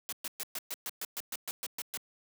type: noise bursts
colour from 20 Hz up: white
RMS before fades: -37 dBFS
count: 13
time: 0.09-1.972 s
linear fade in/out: 0 ms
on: 34 ms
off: 120 ms
effects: high-pass 200 Hz 12 dB/octave